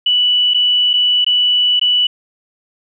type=tone with dropouts; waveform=sine; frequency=2960 Hz; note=F#7; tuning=in tune; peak=-10 dBFS; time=0.06-2.07 s; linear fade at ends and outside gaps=5 ms; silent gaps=0.537-0.544 / 0.933-0.937 / 1.246-1.264 / 1.796-1.813 s; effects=none